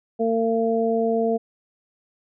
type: harmonic tone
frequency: 227.2 Hz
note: A#3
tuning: 44 cents flat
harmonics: 1 / 2 / 3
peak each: -24 / -21 / -25 dBFS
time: 0.19-1.38 s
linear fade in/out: 20 ms
effects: none